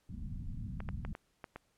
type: low-pass noise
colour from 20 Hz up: pink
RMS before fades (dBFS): -41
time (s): 0.09-1.13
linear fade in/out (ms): 2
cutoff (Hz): 230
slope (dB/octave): 48
type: clicks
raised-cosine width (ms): 0.5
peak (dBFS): -28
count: 6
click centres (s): 0.804 / 0.889 / 1.05 / 1.151 / 1.442 / 1.56
effects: pink hiss -75 dBFS RMS until 1.77 s + low-pass 12000 Hz 12 dB/octave